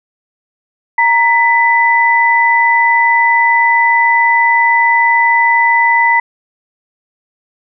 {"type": "tone pair together", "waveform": "sine", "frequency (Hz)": [932.3, 1993.2], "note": ["A#5", "B6"], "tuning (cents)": [0, 15], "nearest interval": "octave + minor second", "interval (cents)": 1315, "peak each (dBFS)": -10, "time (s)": [0.98, 6.2], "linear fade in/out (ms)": 5, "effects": []}